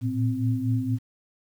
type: tone cluster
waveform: sine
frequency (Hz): 112.5 / 116.7 / 259.4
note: A2 / A#2 / C4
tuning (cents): +39 / +2 / -15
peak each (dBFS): -26 / -27 / -27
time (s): 0.01-0.99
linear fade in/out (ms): 50
effects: 9-bit